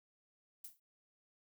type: noise with exponential decay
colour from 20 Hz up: violet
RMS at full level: -44 dBFS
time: 0.64-0.8 s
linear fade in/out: 5 ms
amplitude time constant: 34 ms
effects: none